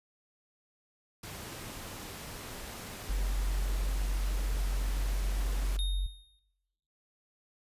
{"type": "noise", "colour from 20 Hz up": "pink", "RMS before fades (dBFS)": -43, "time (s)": [1.23, 5.77], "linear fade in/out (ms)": 5}
{"type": "tone", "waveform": "sine", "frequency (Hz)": 46.16, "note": "F#1", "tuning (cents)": -3, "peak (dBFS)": -27, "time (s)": [3.09, 6.07], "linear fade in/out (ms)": 10}
{"type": "tone with exponential decay", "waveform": "square", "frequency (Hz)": 3700, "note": "A#7", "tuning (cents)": -14, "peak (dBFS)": -34, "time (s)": [5.79, 6.39], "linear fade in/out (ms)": 0, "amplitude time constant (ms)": 130}
{"effects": ["noise-tail reverb RT60 0.9 s tail -18 dB re dry", "resampled to 32000 Hz"]}